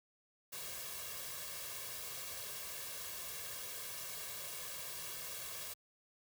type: noise with comb filter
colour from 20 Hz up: white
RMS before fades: -45 dBFS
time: 0.52-5.74 s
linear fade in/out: 10 ms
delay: 1.8 ms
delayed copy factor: +0.7
effects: high-pass 60 Hz 12 dB/octave